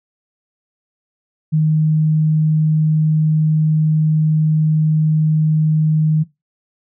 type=tone; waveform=sine; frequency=155.56 Hz; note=D#3; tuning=in tune; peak=-11 dBFS; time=1.52-6.24 s; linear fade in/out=20 ms; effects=noise-tail reverb RT60 0.2 s tail -19 dB re dry